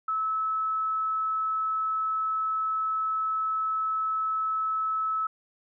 sine tone, 1300 Hz, E6, 24 cents flat, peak -25 dBFS, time 0.08-5.27 s, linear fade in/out 5 ms, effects none

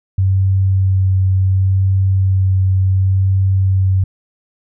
sine tone with vibrato, 95.2 Hz, F#2, 50 cents sharp, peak -10 dBFS, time 0.18-4.04 s, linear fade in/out 5 ms, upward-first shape sine, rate 0.7 Hz, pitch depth 12 cents each way, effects none

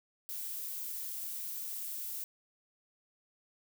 violet noise, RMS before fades -40 dBFS, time 0.29-2.24 s, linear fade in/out 0 ms, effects none

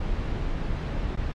brown noise with dropouts, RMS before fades -28 dBFS, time 0-1.32 s, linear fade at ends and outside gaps 5 ms, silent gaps 1.157-1.171 s, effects low-pass 4000 Hz 12 dB/octave + AAC 48 kbps

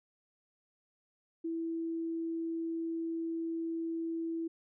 sine tone, 329.6 Hz, E4, in tune, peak -33 dBFS, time 1.44-4.48 s, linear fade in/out 10 ms, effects none

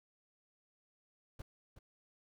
brown noise with echo, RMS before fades -45 dBFS, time 1.39-1.42 s, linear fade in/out 5 ms, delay 370 ms, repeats 1, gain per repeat -10 dB, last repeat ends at 1.79 s, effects none

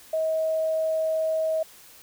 sine tone, 637 Hz, D#5, 41 cents sharp, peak -22 dBFS, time 0.13-1.63 s, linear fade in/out 5 ms, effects white hiss -50 dBFS RMS until 2.02 s

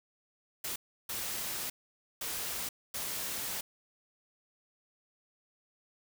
white noise bursts at uneven times, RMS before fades -37 dBFS, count 4, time 0.64-0.76 / 1.09-1.7 / 2.21-2.69 / 2.94-3.61 s, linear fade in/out 5 ms, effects none

